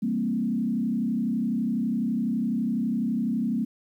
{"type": "tone with frequency modulation", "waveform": "sine", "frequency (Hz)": 228.5, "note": "A#3", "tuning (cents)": -34, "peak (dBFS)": -23, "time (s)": [0.02, 3.65], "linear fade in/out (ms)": 10, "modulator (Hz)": 32, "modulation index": 1.2, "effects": ["10-bit"]}